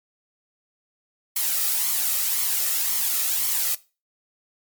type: noise with flanger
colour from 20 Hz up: blue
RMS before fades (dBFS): -23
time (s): 1.36-3.75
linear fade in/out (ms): 5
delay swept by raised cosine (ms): 0.92 to 1.6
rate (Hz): 1.9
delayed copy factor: +0.5
effects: noise-tail reverb RT60 0.3 s tail -19 dB re dry + MP3 96 kbps